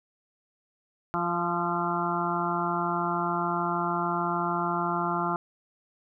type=harmonic tone with a mistuned harmonic; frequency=173.5 Hz; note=F3; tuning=11 cents flat; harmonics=1 / 2 / 4 / 5 / 6 / 7 / 8; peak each=-33 / -33 / -33 / -33 / -33 / -33 / -33 dBFS; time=1.14-5.36 s; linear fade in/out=0 ms; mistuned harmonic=8; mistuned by=-27 cents; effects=none